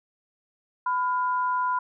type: tone pair together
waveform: sine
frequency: 1000 / 1413.2 Hz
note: B5 / F6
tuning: +21 / +20 cents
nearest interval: tritone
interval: 599 cents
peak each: -23 / -31 dBFS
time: 0.86-1.79 s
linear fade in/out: 5 ms
effects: none